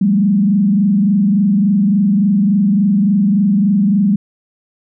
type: tone with frequency modulation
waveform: sine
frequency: 200 Hz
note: G3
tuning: 35 cents sharp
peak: -9 dBFS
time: 0.01-4.16 s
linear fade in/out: 5 ms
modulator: 23.5 Hz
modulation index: 0.85
effects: none